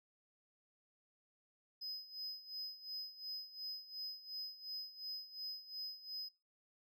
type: tone with tremolo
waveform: triangle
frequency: 5040 Hz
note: D#8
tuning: 21 cents sharp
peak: -40 dBFS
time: 1.81-6.29 s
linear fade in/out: 10 ms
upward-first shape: sine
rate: 2.8 Hz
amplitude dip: 80%
effects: noise-tail reverb RT60 0.3 s tail -21 dB re dry